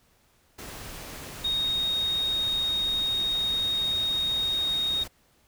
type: tone in noise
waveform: sine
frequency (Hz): 3729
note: A#7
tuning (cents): 0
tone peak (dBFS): -24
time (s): 1.44-5.04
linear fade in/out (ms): 10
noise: pink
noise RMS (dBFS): -40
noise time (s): 0.58-5.08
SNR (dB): +13
effects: pink hiss -64 dBFS RMS until 5.47 s